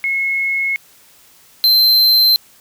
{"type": "tone pair in turn", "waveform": ["sine", "square"], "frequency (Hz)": [2176, 4108], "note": ["C#7", "C8"], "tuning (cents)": [-33, -33], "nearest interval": "major seventh", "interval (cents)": 1100, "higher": "second", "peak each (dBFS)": [-15, -9], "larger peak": "second", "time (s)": [[0.04, 0.76], [1.64, 2.36]], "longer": "neither", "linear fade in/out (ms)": 0, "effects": ["white hiss -48 dBFS RMS until 2.6 s"]}